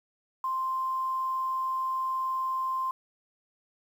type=tone; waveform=sine; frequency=1046.5 Hz; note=C6; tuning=in tune; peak=-27 dBFS; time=0.44-2.91 s; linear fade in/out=2 ms; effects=9-bit